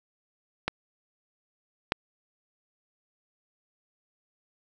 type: clicks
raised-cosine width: 0.3 ms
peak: -10 / -7 dBFS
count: 2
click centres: 0.68 / 1.921 s
effects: none